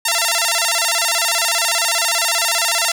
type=tone with vibrato; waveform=5% pulse; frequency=787 Hz; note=G5; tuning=7 cents sharp; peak=-3 dBFS; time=0.05-2.92 s; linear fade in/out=5 ms; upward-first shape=square; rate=15 Hz; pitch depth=260 cents each way; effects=none